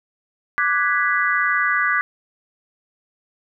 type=chord; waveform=sine; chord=G# half-diminished seventh; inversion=second; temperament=equal; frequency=1174.7 / 1480 / 1661.2 / 1975.5 Hz; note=D6 / F#6 / G#6 / B6; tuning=0 / 0 / 0 / 0 cents; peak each=-22 dBFS; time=0.58-2.01 s; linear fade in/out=0 ms; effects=none

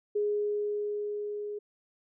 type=tone with level ramp; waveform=sine; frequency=415.3 Hz; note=G#4; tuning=in tune; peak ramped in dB=-25 to -34 dBFS; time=0.15-1.59 s; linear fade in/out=10 ms; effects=none

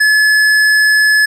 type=tone with hard clipping; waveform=sine; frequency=1714 Hz; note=A6; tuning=46 cents flat; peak=-9 dBFS; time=0-1.26 s; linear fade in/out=10 ms; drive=11 dB; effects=none

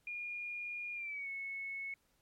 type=tone with pitch glide; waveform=sine; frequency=2426 to 2199 Hz; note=D#7 to C#7; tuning=-44 to -14 cents; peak=-39 dBFS; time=0.07-1.94 s; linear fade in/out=2 ms; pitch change=-170 cents; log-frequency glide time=0.94-1.29 s; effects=pink hiss -75 dBFS RMS until 2.21 s + MP3 64 kbps

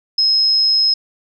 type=tone; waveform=sine; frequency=5140 Hz; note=E8; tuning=45 cents flat; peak=-11 dBFS; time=0.18-0.94 s; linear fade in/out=5 ms; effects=none

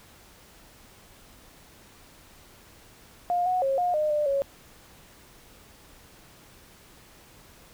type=tone with pitch steps; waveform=sine; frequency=708 / 734 / 541 / 714 / 609 / 597 / 554 Hz; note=F5 / F#5 / C#5 / F5 / D#5 / D5 / C#5; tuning=+23 / -14 / -42 / +38 / -37 / +28 / -1 cents; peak=-22 dBFS; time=3.3-4.42 s; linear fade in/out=0 ms; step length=160 ms; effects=pink hiss -53 dBFS RMS until 7.73 s

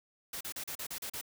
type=noise bursts; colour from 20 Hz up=white; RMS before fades=-40 dBFS; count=8; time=0.33-1.213 s; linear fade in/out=5 ms; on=78 ms; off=37 ms; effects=none

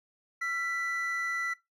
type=tone pair together; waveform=triangle; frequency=1356.4 / 1975.5 Hz; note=E6 / B6; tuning=+49 / 0 cents; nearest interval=perfect fifth; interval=651 cents; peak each=-33 / -30 dBFS; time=0.41-1.54 s; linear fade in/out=10 ms; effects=noise-tail reverb RT60 0.2 s tail -20 dB re dry

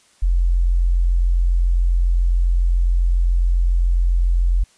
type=tone; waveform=sine; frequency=43.65 Hz; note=F1; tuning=in tune; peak=-13 dBFS; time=0.22-4.64 s; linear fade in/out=10 ms; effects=white hiss -55 dBFS RMS until 4.77 s + resampled to 22050 Hz

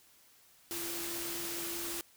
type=tone in noise; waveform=sine; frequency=339.8 Hz; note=F4; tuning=47 cents flat; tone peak=-43 dBFS; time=0.71-2.01 s; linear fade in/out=0 ms; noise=white; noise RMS=-39 dBFS; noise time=0.71-2.01 s; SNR=-7 dB; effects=white hiss -63 dBFS RMS until 2.16 s

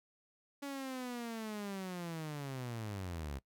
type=linear sweep; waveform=sawtooth; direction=down; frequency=283.9 to 65.41 Hz; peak=-36 dBFS; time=0.62-3.39 s; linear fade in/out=10 ms; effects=noise-tail reverb RT60 0.1 s tail -20 dB re dry

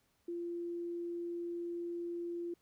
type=tone; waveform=sine; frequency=344.3 Hz; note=F4; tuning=25 cents flat; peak=-37 dBFS; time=0.28-2.54 s; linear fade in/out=5 ms; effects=pink hiss -75 dBFS RMS until 2.61 s

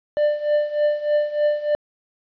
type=tone with tremolo; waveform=triangle; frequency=594 Hz; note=D5; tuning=20 cents sharp; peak=-12 dBFS; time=0.17-1.75 s; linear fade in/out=0 ms; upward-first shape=triangle; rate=3.3 Hz; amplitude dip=85%; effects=resampled to 11025 Hz + 9-bit

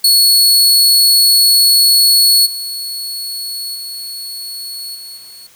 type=tone with level steps; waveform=sawtooth; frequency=4379 Hz; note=C#8; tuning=22 cents flat; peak=-4 / -18 / -21 / -26 / -31 dBFS; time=0.04-5.47 s; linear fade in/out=5 ms; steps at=2.45 / 3.74 / 4.94 / 5.16 s; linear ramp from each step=20 ms; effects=white hiss -46 dBFS RMS until 5.55 s

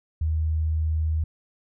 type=tone; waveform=sine; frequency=78.8 Hz; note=D#2; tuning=23 cents sharp; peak=-21 dBFS; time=0.21-1.24 s; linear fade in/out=5 ms; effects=none

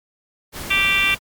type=noise; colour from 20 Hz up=pink; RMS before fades=-31 dBFS; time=0.52-1.19 s; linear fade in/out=50 ms
type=harmonic tone; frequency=391.5 Hz; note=G4; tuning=2 cents flat; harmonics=3 / 4 / 5 / 6 / 7 / 8 / 9; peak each=-27 / -28 / -26 / -18 / -20 / -29 / -24 dBFS; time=0.7-1.15 s; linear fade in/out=10 ms
effects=MP3 96 kbps

